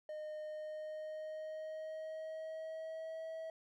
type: tone with pitch glide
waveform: triangle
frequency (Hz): 613 to 645.3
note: D#5 to E5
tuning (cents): -26 to -37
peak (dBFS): -40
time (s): 0.09-3.5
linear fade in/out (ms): 2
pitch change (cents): +89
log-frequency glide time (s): 0.43-3.25
effects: none